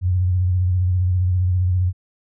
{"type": "tone with vibrato", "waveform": "sine", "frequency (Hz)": 90.9, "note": "F#2", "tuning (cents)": -30, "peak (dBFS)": -15, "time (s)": [0.01, 1.93], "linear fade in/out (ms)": 50, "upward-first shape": "sine", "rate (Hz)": 15, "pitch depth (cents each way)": 50, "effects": []}